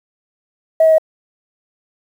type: tone with pitch steps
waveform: sine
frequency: 643 / 638.6 / 634.1 Hz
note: E5 / D#5 / D#5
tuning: -43 / +45 / +33 cents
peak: -6 dBFS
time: 0.8-0.983 s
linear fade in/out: 5 ms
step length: 61 ms
effects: tanh soft clip ceiling -3 dBFS + 7-bit